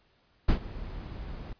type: noise with ADSR envelope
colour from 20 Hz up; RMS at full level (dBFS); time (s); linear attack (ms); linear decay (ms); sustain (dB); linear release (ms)
brown; -21; 0.48-1.53; 11; 92; -18; 3
effects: pink hiss -67 dBFS RMS until 1.59 s + resampled to 11025 Hz